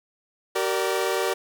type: chord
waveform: sawtooth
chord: G minor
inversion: none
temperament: equal with one note detuned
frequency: 382.2 / 466.2 / 587.3 Hz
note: G4 / Bb4 / D5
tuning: -44 / 0 / 0 cents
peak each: -22 / -23 / -25 dBFS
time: 0.55-1.34 s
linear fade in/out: 10 ms
effects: none

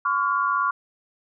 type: tone cluster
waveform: sine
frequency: 1029 / 1129 / 1405 Hz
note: C6 / C#6 / F6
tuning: -29 / +31 / +10 cents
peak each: -27 / -22 / -25 dBFS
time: 0.05-0.71 s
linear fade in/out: 5 ms
effects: none

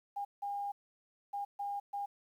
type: tone bursts at uneven times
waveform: sine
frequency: 808 Hz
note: G#5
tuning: 48 cents flat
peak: -35 dBFS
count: 5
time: 0.16-0.25 / 0.42-0.72 / 1.33-1.45 / 1.59-1.8 / 1.93-2.06 s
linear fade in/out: 10 ms
effects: 11-bit

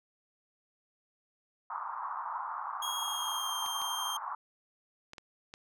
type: band-pass noise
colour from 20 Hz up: white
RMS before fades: -38 dBFS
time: 1.7-4.35 s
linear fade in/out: 5 ms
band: 880 to 1200 Hz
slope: 48 dB/octave
type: tone with pitch glide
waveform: sawtooth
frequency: 3278 to 3185 Hz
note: G#7 to G7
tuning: -23 to +27 cents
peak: -32 dBFS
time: 2.82-4.17 s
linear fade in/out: 5 ms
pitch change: -50 cents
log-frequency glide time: 2.97-3.55 s
type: clicks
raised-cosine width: 0.2 ms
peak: -28 dBFS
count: 5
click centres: 3.662 / 3.817 / 5.134 / 5.182 / 5.539 s
effects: none

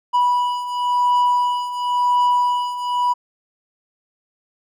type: beating tone pair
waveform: triangle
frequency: 980 / 980.95 Hz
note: B5 / B5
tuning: -14 / -12 cents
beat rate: 0.95 Hz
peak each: -20 / -15 dBFS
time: 0.13-3.14 s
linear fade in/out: 20 ms
effects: none

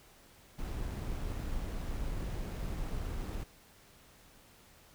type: noise with sample-and-hold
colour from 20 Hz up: brown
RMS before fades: -37 dBFS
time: 0.58-3.44 s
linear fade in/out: 10 ms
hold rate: 8820 Hz
effects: pink hiss -60 dBFS RMS until 4.94 s

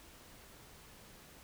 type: silence
effects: pink hiss -57 dBFS RMS until 1.43 s

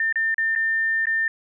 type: tone with dropouts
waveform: sine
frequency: 1800 Hz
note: A6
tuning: 39 cents sharp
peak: -19 dBFS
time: 0-1.28 s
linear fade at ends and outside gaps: 2 ms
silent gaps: 0.126-0.157 / 0.344-0.381 / 0.552-0.559 / 1.056-1.069 s
effects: none

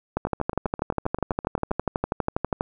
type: two click trains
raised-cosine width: 1 ms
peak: -9 / -17 dBFS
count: 31 / 12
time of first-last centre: 0.17-2.609 / 0.27-1.71 s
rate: 12.3 / 7.64 Hz
effects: none

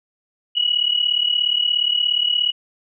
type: tone pair together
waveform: sine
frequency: 2902 / 2939 Hz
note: F#7 / F#7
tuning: -34 / -12 cents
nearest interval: unison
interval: 22 cents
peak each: -19 dBFS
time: 0.55-2.52 s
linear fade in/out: 20 ms
effects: none

